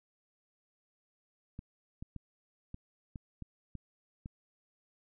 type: clicks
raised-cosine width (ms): 5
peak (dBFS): -30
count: 8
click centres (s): 1.591 / 2.025 / 2.163 / 2.744 / 3.158 / 3.423 / 3.753 / 4.259
effects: none